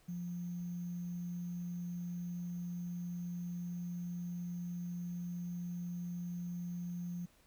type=tone with sample-and-hold; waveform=sine; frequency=175.2 Hz; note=F3; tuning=6 cents sharp; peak=-38 dBFS; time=0.08-7.26 s; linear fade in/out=10 ms; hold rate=6300 Hz; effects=pink hiss -68 dBFS RMS until 7.46 s